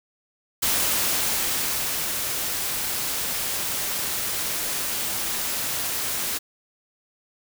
white noise with ADSR envelope, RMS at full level -22 dBFS, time 0.62-6.39 s, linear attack 11 ms, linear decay 1400 ms, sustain -5 dB, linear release 19 ms, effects none

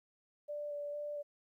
sine tone with vibrato, 585 Hz, D5, 7 cents flat, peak -38 dBFS, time 0.48-1.23 s, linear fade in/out 20 ms, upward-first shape square, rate 2.2 Hz, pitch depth 11 cents each way, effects 13-bit

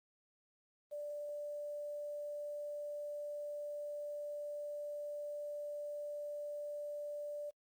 sine tone with quantisation, 587.3 Hz, D5, in tune, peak -40 dBFS, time 0.91-7.51 s, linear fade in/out 20 ms, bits 11, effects noise-tail reverb RT60 0.1 s tail -25 dB re dry + Opus 32 kbps

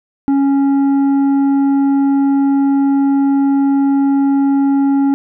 sine tone with tanh clipping, 276.6 Hz, C#4, 4 cents flat, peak -11 dBFS, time 0.28-5.14 s, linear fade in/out 0 ms, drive 7 dB, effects none

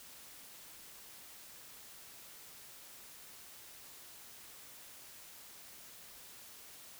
silence, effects white hiss -54 dBFS RMS until 6.99 s

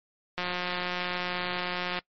click train, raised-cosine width 0.3 ms, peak -15 dBFS, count 289, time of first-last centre 0.38-1.989 s, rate 179 Hz, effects noise-tail reverb RT60 0.1 s tail -23 dB re dry + MP3 32 kbps

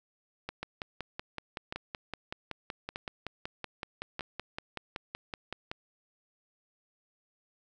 two click trains, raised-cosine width 0.3 ms, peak -20 / -20 dBFS, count 4 / 28, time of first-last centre 0.49-4.194 / 0.63-5.715 s, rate 0.81 / 5.31 Hz, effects none

